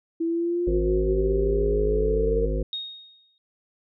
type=exponential sweep; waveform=sine; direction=up; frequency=328.8 to 459.9 Hz; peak=-22 dBFS; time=0.2-2.46 s; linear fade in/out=10 ms
type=harmonic tone; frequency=52.4 Hz; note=G#1; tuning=16 cents sharp; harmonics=1 / 3 / 5 / 7 / 9 / 10; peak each=-24 / -33 / -35 / -33 / -34 / -34 dBFS; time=0.67-2.63 s; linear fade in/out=5 ms
type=tone with exponential decay; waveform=sine; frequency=3729 Hz; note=A#7; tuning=in tune; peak=-26 dBFS; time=2.73-3.38 s; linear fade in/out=1 ms; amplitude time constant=140 ms
effects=none